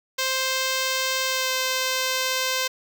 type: tone with pitch glide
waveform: 5% pulse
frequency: 523.3 to 518.2 Hz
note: C5 to C5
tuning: 0 to -17 cents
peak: -11 dBFS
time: 0.18-2.68 s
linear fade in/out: 10 ms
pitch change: -17 cents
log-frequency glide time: 1.25-1.51 s
effects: none